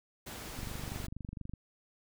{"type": "noise", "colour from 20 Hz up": "pink", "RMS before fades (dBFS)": -44, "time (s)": [0.26, 1.07], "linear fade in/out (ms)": 10}
{"type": "click train", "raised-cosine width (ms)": 5, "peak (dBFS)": -29, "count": 24, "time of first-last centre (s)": [0.59, 1.537], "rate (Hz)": 24.3}
{"effects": []}